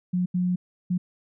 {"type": "tone bursts at uneven times", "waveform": "sine", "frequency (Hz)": 180, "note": "F#3", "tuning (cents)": -47, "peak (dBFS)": -21, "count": 3, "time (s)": [[0.13, 0.26], [0.34, 0.56], [0.9, 0.98]], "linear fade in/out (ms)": 10, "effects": []}